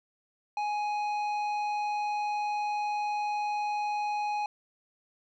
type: tone with tanh clipping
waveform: triangle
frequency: 834 Hz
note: G#5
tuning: 7 cents sharp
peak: -30 dBFS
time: 0.57-4.46 s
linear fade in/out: 2 ms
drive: 14 dB
effects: none